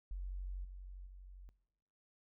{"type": "tone with level steps", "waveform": "sine", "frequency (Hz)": 46.25, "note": "F#1", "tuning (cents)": 0, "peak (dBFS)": [-39, -46, -50], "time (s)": [0.11, 1.49], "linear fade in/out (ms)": 0, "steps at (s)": [0.64, 1.06], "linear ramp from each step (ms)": 10, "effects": ["noise-tail reverb RT60 0.9 s tail -21 dB re dry"]}